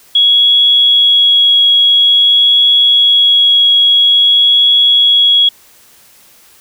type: tone with vibrato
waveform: sine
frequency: 3332 Hz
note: G#7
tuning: 5 cents sharp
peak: -5 dBFS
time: 0.15-5.49 s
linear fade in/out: 5 ms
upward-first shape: triangle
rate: 0.49 Hz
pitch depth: 8 cents each way
effects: white hiss -44 dBFS RMS until 6.6 s